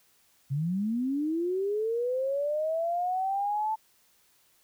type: linear sweep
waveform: sine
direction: up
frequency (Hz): 130.81 to 883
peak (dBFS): -26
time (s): 0.5-3.76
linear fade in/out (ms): 20
effects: white hiss -65 dBFS RMS until 4.63 s